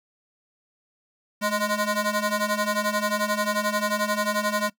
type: ring-modulated tone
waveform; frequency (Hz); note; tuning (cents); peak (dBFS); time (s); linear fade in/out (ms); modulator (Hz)
15% pulse; 415.3; G#4; 0; -14; 1.41-4.7; 10; 202
effects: noise-tail reverb RT60 0.1 s tail -19 dB re dry